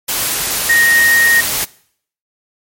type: tone in noise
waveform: sine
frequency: 1864.7 Hz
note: A#6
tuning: in tune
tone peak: -8 dBFS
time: 0.69-1.41 s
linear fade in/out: 10 ms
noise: white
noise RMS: -17 dBFS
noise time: 0.08-1.65 s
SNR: +6 dB
effects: noise-tail reverb RT60 0.6 s tail -21 dB re dry + MP3 64 kbps